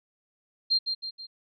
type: tone with echo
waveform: sine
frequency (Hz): 4186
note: C8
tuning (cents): 0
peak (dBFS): -20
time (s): 0.7-0.79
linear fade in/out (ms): 20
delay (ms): 160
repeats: 3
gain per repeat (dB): -6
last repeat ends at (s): 1.27
effects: none